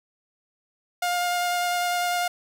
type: tone with vibrato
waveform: sawtooth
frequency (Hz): 708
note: F5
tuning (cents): +23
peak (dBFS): -19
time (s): 1.02-2.28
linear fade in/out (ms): 5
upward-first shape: sine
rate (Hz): 10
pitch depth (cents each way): 11
effects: none